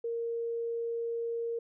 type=tone; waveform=sine; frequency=464.6 Hz; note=A#4; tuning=6 cents flat; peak=-31 dBFS; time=0.04-1.59 s; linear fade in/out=5 ms; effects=none